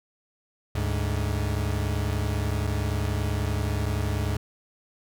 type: tone pair together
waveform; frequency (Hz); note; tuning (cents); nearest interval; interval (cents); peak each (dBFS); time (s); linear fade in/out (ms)
40% pulse; 73.42 / 103.83; D2 / G#2; 0 / 0; tritone; 600; -27 / -26; 0.75-4.37; 5
effects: none